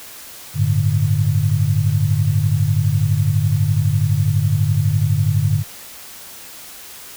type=chord; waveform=sine; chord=G suspended second; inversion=none; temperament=equal; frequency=98 / 110 / 146.83 Hz; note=G2 / A2 / D3; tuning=0 / 0 / 0 cents; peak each=-18 dBFS; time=0.54-5.64 s; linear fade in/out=50 ms; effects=white hiss -37 dBFS RMS until 7.16 s